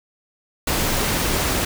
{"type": "noise", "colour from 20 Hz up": "pink", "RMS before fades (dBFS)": -21, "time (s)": [0.67, 1.65], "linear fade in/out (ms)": 5, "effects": []}